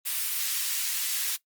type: high-pass noise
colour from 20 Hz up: white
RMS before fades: -29 dBFS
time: 0.05-1.37 s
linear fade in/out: 20 ms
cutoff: 2000 Hz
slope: 12 dB/octave
effects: noise-tail reverb RT60 0.1 s tail -18 dB re dry + Opus 32 kbps